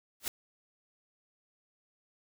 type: noise with exponential growth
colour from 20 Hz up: white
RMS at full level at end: -28 dBFS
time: 0.2-0.28 s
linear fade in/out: 1 ms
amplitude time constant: 16 ms
effects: none